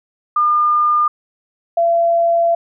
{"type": "tone pair in turn", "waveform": "sine", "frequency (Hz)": [1208, 678], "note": ["D6", "E5"], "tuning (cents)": [48, 49], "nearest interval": "minor seventh", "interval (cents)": 999, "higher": "first", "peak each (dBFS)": -11, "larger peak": "neither", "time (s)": [[0.36, 1.08], [1.77, 2.55]], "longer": "second", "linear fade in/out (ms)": 5, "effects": []}